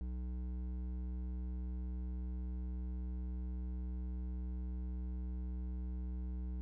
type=tone with hard clipping; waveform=sine; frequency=61.8 Hz; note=B1; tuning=2 cents sharp; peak=-40 dBFS; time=0.01-6.61 s; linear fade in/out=0 ms; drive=10 dB; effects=none